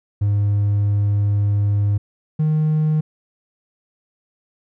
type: tone pair in turn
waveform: triangle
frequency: 102.2 / 154.59 Hz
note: G#2 / D#3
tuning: -27 / -11 cents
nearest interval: perfect fifth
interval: 716 cents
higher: second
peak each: -12 dBFS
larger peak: neither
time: 0.21-1.98 / 2.39-3.01 s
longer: first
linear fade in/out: 10 ms
effects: tanh soft clip ceiling -9 dBFS